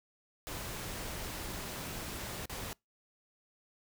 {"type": "noise with dropouts", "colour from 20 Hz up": "pink", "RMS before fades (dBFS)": -41, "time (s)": [0.47, 2.73], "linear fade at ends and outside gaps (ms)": 0, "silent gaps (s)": [2.456, 2.496], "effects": ["noise-tail reverb RT60 0.2 s tail -26 dB re dry"]}